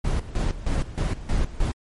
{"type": "noise with tremolo", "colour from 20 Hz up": "brown", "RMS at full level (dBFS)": -22, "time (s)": [0.04, 1.72], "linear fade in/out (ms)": 10, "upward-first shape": "square", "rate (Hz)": 3.2, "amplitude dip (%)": 80, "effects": ["MP3 48 kbps"]}